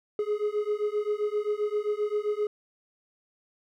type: beating tone pair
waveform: triangle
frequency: 415.3 / 422.9 Hz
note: G#4 / G#4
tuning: 0 / +31 cents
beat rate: 7.6 Hz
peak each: -27 dBFS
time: 0.19-2.47 s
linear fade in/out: 2 ms
effects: none